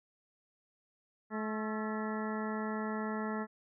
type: harmonic tone with a mistuned harmonic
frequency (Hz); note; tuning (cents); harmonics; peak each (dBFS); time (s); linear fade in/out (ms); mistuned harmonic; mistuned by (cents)
215.8; A3; -33; 1 / 2 / 3 / 4 / 5 / 6 / 8 / 9; -36 / -41 / -45 / -44 / -46 / -44 / -46 / -50; 1.3-3.47; 50; 6; +58
effects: none